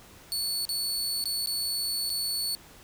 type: tone with dropouts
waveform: sawtooth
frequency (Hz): 4439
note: C#8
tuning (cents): +2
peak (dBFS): -25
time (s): 0.32-2.55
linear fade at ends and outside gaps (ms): 0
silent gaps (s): 0.652-0.691 / 1.24-1.256 / 1.46-1.472 / 2.095-2.101
effects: pink hiss -52 dBFS RMS until 2.83 s